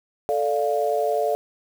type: chord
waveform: sine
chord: D minor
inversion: second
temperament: equal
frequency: 440 / 587.3 / 698.5 Hz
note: A4 / D5 / F5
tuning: 0 / 0 / 0 cents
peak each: -24 dBFS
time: 0.29-1.35 s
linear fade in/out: 0 ms
effects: 7-bit